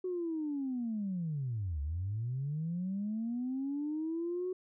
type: linear two-way sweep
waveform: sine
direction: down then up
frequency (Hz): 372.1 to 69 to 372.1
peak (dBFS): -32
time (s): 0.04-4.53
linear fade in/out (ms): 5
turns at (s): 1.81
effects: tanh soft clip ceiling -28 dBFS